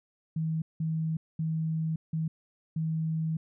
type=tone bursts at uneven times; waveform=sine; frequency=160 Hz; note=D#3; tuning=49 cents sharp; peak=-27 dBFS; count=5; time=0.36-0.62 / 0.8-1.17 / 1.39-1.96 / 2.13-2.28 / 2.76-3.37 s; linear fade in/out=5 ms; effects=none